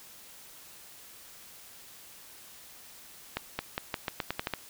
accelerating click train, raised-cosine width 0.3 ms, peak -14 dBFS, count 10, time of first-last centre 3.37-4.537 s, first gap 220 ms, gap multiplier 0.86, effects white hiss -51 dBFS RMS until 4.69 s

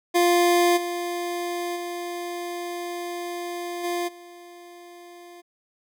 25% pulse tone with level steps, 349.2 Hz, F4, in tune, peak -13 / -23 / -26 / -21 / -39 dBFS, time 0.14-5.42 s, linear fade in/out 20 ms, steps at 0.76 / 1.75 / 3.83 / 4.07 s, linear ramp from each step 20 ms, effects none

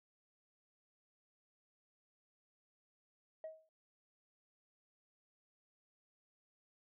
sine tone with exponential decay, 635 Hz, D#5, 35 cents sharp, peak -39 dBFS, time 3.44-3.69 s, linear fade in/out 2 ms, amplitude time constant 54 ms, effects tanh soft clip ceiling -40 dBFS

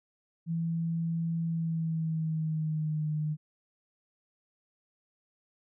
sine tone with pitch glide, 165.7 to 152.83 Hz, E3 to D#3, +9 to -31 cents, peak -28 dBFS, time 0.46-3.37 s, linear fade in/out 50 ms, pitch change -140 cents, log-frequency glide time 1.44-3.09 s, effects none

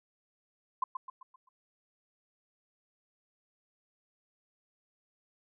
sine tone with echo, 1038 Hz, C6, 14 cents flat, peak -26 dBFS, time 0.82-0.84 s, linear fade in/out 5 ms, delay 130 ms, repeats 5, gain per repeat -7 dB, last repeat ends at 1.49 s, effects none

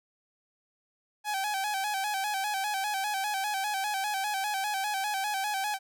sawtooth tone with vibrato, 806 Hz, G5, 48 cents sharp, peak -25 dBFS, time 1.24-5.79 s, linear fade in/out 50 ms, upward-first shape square, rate 5 Hz, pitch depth 72 cents each way, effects none

